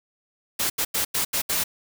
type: noise bursts at uneven times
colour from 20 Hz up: white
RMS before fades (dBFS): -24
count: 6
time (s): 0.59-0.7 / 0.78-0.85 / 0.94-1.05 / 1.14-1.25 / 1.33-1.42 / 1.49-1.64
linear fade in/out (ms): 10
effects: none